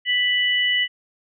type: tone pair together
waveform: sine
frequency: 1975.5 / 2960 Hz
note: B6 / F#7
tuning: 0 / 0 cents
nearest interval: perfect fifth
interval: 700 cents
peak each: -20 / -20 dBFS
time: 0.05-0.88 s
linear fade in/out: 50 ms
effects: none